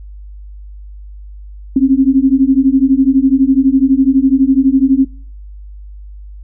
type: beating tone pair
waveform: sine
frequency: 261.6 / 273.6 Hz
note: C4 / C#4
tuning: 0 / -23 cents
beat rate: 12 Hz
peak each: -10 dBFS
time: 1.76-5.05 s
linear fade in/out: 5 ms
effects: noise-tail reverb RT60 0.4 s tail -19 dB re dry + added 50 Hz sine -29 dBFS peak until 6.43 s